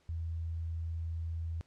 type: tone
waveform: sine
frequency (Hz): 82.41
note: E2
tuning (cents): 0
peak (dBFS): -34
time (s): 0.09-1.61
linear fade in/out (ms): 0
effects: pink hiss -70 dBFS RMS until 1.66 s + low-pass 7000 Hz 12 dB/octave